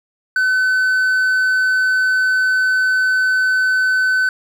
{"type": "tone", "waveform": "triangle", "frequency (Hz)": 1515, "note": "F#6", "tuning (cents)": 40, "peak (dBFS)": -11, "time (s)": [0.36, 4.29], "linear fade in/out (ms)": 2, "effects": []}